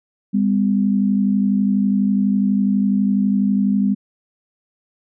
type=tone pair together; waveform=sine; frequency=200.6 / 252.7 Hz; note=G3 / B3; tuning=+40 / +40 cents; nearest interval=major third; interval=400 cents; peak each=-15 / -20 dBFS; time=0.33-3.95 s; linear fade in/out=20 ms; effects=none